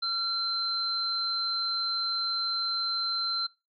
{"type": "tone pair together", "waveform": "sine", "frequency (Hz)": [1366, 4100], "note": ["F6", "C8"], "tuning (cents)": [-39, -36], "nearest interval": "octave + perfect fifth", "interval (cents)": 1903, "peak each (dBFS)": [-34, -28], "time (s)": [0.02, 3.47], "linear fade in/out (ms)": 10, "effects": ["noise-tail reverb RT60 0.3 s tail -26 dB re dry"]}